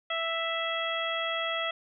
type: harmonic tone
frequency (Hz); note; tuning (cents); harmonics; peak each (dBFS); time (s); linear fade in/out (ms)
660; E5; +2; 1 / 2 / 3 / 4 / 5; -34 / -34 / -35 / -38 / -34; 0.1-1.71; 5
effects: none